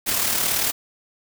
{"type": "noise with amplitude modulation", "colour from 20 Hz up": "white", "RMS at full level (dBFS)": -20, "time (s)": [0.06, 0.72], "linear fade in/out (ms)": 20, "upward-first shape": "sine", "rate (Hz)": 37.9, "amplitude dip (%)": 45, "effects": []}